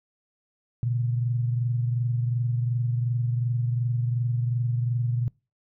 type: tone pair together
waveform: sine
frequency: 119.2 / 141.94 Hz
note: A#2 / C#3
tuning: +39 / +41 cents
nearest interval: minor third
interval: 302 cents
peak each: -23 / -32 dBFS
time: 0.83-5.28 s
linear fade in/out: 0 ms
effects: noise-tail reverb RT60 0.3 s tail -25 dB re dry